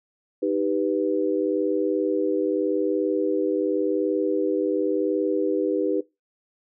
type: chord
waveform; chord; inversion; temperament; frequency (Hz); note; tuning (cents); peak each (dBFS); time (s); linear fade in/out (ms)
sine; Eb augmented; none; equal; 311.1 / 392 / 493.9; Eb4 / G4 / B4; 0 / 0 / 0; -25; 0.42-6.01; 10
effects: noise-tail reverb RT60 0.2 s tail -19 dB re dry